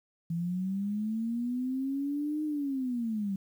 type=linear two-way sweep; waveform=sine; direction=up then down; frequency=164.81 to 307.7 to 190.3 Hz; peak=-29 dBFS; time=0.3-3.36 s; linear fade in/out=5 ms; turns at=2.44 s; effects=10-bit